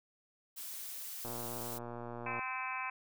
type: noise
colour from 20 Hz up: blue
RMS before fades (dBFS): -44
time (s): 0.56-1.79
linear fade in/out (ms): 20
type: click train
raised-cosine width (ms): 1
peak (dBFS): -30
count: 137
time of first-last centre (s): 1.25-2.393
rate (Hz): 119
type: harmonic tone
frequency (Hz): 258.3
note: C4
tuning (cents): -22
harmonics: 3 / 4 / 5 / 6 / 7 / 8 / 9 / 10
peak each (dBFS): -46 / -40 / -48 / -46 / -50 / -50 / -43 / -44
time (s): 2.26-2.9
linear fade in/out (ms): 5
effects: none